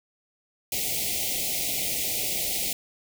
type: band-stop noise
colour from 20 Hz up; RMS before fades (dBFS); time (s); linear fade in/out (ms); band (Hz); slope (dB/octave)
white; -28; 0.72-2.73; 2; 800 to 2000; 96
effects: none